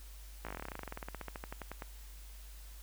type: slowing click train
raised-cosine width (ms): 0.5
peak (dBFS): -26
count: 29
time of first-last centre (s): 0.45-1.822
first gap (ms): 17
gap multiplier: 1.07
effects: added 50 Hz sine -48 dBFS peak until 2.82 s + white hiss -58 dBFS RMS until 2.82 s